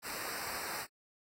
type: noise with comb filter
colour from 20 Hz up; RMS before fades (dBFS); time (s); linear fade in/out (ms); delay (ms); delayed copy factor
pink; -41; 0.02-0.87; 50; 0.3; -1
effects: AAC 48 kbps